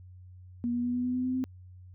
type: tone with pitch steps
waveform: sine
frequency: 239 / 241.6 / 244.3 / 247 / 249.7 / 252.5 / 255.3 / 258.1 Hz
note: A#3 / B3 / B3 / B3 / B3 / B3 / C4 / C4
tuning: +43 / -38 / -19 / 0 / +19 / +39 / -42 / -23 cents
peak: -27 dBFS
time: 0.64-1.44 s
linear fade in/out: 0 ms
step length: 100 ms
effects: added 91 Hz sine -47 dBFS peak until 1.94 s